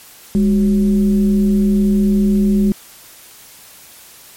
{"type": "tone with frequency modulation", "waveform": "sine", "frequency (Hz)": 203.4, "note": "G#3", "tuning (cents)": -36, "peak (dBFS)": -10, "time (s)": [0.35, 2.72], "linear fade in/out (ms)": 0, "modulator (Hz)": 169, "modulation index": 0.5, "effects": ["white hiss -41 dBFS RMS until 4.36 s", "MP3 64 kbps"]}